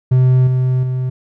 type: tone with level steps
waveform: triangle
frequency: 128.1 Hz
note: C3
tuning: 36 cents flat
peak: -6 / -10 / -14 dBFS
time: 0.11-1.1 s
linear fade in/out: 10 ms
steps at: 0.47 / 0.83 s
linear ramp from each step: 2 ms
effects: none